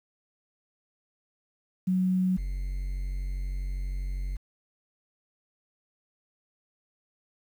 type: tone pair in turn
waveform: sine / triangle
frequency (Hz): 185 / 46.25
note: F#3 / F#1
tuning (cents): 0 / 0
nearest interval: 2 octaves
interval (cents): 2400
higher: first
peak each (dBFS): -22 / -27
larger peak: first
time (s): 1.87-2.37 / 2.37-4.37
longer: second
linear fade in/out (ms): 10
effects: 9-bit